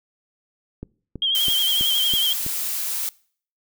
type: click train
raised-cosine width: 3 ms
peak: -19 dBFS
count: 6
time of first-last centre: 0.83-2.464 s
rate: 3.06 Hz
type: tone with vibrato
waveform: sine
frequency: 3184 Hz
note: G7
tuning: 26 cents sharp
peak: -18 dBFS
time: 1.22-2.33 s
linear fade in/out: 2 ms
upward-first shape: triangle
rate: 11 Hz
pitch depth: 66 cents each way
type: noise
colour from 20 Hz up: blue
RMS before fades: -26 dBFS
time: 1.35-3.09 s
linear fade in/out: 0 ms
effects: noise-tail reverb RT60 0.5 s tail -23 dB re dry